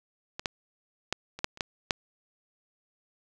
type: clicks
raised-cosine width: 0.2 ms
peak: -18 / -11 / -10 / -23 / -8 / -29 / -11 / -7 dBFS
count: 8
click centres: 0.395 / 0.458 / 1.126 / 1.39 / 1.444 / 1.574 / 1.608 / 1.908 s
effects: none